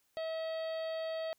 harmonic tone with a mistuned harmonic, 645 Hz, E5, 38 cents flat, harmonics 1 / 2 / 3 / 4 / 5 / 6 / 7, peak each -35 / -52 / -50 / -56 / -52 / -55 / -54 dBFS, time 0.17-1.33 s, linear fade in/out 0 ms, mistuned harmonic 6, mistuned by -45 cents, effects white hiss -75 dBFS RMS until 1.38 s

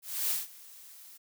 blue noise with ADSR envelope, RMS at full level -29 dBFS, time 0.02-1.18 s, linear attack 280 ms, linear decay 170 ms, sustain -22 dB, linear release 20 ms, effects none

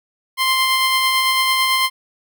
15% pulse tone with tremolo, 1047 Hz, C6, 1 cent sharp, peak -7 dBFS, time 0.37-1.9 s, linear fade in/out 50 ms, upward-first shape sine, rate 9 Hz, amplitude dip 25%, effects none

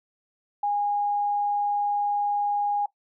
sine tone, 820 Hz, G#5, 22 cents flat, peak -22 dBFS, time 0.63-2.86 s, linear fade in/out 5 ms, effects noise-tail reverb RT60 0.1 s tail -18 dB re dry

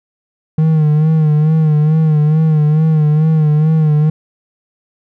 triangle tone with vibrato, 154.6 Hz, D#3, 11 cents flat, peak -6 dBFS, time 0.58-4.1 s, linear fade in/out 5 ms, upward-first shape sine, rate 2.3 Hz, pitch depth 56 cents each way, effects none

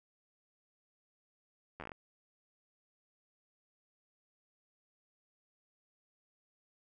slowing click train, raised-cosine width 0.5 ms, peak -29 dBFS, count 8, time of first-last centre 1.8-1.918 s, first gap 11 ms, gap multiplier 1.14, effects none

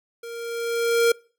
square tone with level ramp, 466.2 Hz, A#4, in tune, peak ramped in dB -35 to -15 dBFS, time 0.23-1.12 s, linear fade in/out 5 ms, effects noise-tail reverb RT60 0.4 s tail -25 dB re dry

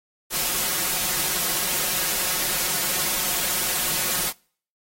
white noise with comb filter, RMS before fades -24 dBFS, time 0.3-4.33 s, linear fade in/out 50 ms, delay 5.5 ms, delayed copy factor +0.65, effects noise-tail reverb RT60 0.5 s tail -26 dB re dry + AAC 48 kbps

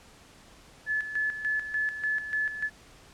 sine tone with tremolo, 1725 Hz, A6, 35 cents flat, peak -25 dBFS, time 0.86-2.7 s, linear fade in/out 50 ms, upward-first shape square, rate 3.4 Hz, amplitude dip 65%, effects pink hiss -54 dBFS RMS until 3.13 s + low-pass 9000 Hz 12 dB/octave

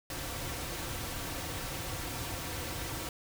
pink noise with comb filter, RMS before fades -38 dBFS, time 0.1-3.09 s, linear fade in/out 2 ms, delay 4.8 ms, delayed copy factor -0.5, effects none

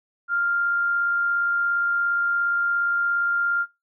sine tone with amplitude modulation, 1396.9 Hz, F6, in tune, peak -19 dBFS, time 0.28-3.66 s, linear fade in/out 50 ms, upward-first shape sine, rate 57.2 Hz, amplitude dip 25%, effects noise-tail reverb RT60 0.2 s tail -17 dB re dry

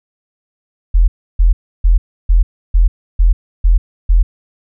sine tone bursts, 41.86 Hz, E1, 27 cents sharp, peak -5 dBFS, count 8, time 0.94-4.23 s, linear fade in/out 10 ms, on 140 ms, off 310 ms, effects none

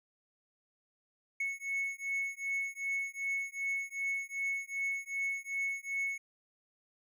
triangle beating tone pair, 2202 / 2204.6 Hz, C#7 / C#7, -12 / -10 cents, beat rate 2.6 Hz, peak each -35 / -35 dBFS, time 1.4-6.18 s, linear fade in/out 5 ms, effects none

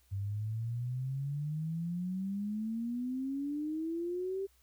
sine exponential sweep, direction up, 96.6 to 395.1 Hz, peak -33 dBFS, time 0.11-4.47 s, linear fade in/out 20 ms, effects added 63 Hz sine -67 dBFS peak until 4.62 s + white hiss -70 dBFS RMS until 4.62 s

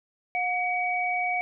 sine tone pair together, 721.7 / 2265 Hz, F#5 / C#7, -43 / +37 cents, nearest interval octave + minor sixth, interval 1980 cents, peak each -27 dBFS, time 0.35-1.41 s, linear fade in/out 0 ms, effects none

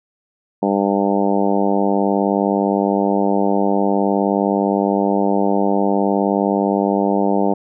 harmonic tone, 99.5 Hz, G2, 26 cents sharp, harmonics 2 / 3 / 4 / 5 / 6 / 7 / 8 / 9, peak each -19 / -21 / -22 / -23 / -24 / -24 / -25 / -26 dBFS, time 0.62-7.54 s, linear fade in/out 10 ms, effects none

